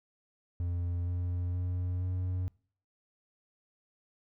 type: tone with pitch steps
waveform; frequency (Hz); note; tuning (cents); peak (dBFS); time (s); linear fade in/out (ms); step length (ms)
triangle; 87.31 / 88.63 / 89.97 / 91.33; F2 / F2 / F#2 / F#2; 0 / +26 / -48 / -22; -28; 0.6-2.48; 0; 470
effects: noise-tail reverb RT60 0.5 s tail -25 dB re dry